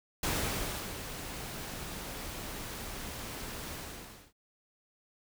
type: noise with ADSR envelope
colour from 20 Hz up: pink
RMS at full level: -31 dBFS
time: 0.23-4.33 s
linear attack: 4 ms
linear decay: 680 ms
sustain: -10 dB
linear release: 600 ms
effects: none